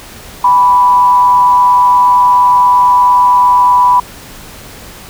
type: tone with frequency modulation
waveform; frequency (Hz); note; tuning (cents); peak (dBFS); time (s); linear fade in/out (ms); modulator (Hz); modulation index
sine; 987.8; B5; 0; -4; 0.44-4; 5; 167; 0.28
effects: pink hiss -32 dBFS RMS until 5.09 s